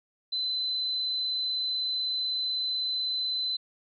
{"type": "tone", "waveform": "sine", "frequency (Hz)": 4036, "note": "B7", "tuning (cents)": 37, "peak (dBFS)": -27, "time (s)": [0.32, 3.57], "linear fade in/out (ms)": 10, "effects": []}